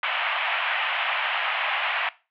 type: band-pass noise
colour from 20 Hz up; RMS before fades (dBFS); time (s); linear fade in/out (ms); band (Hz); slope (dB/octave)
white; -26; 0.03-2.09; 2; 650 to 3000; 48
effects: noise-tail reverb RT60 0.3 s tail -19 dB re dry